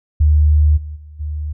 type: tone with level steps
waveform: sine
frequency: 75.4 Hz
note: D2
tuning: 46 cents sharp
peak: -8 / -25 / -34 / -20 dBFS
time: 0.2-1.53 s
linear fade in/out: 10 ms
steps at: 0.76 / 0.95 / 1.19 s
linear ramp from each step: 20 ms
effects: none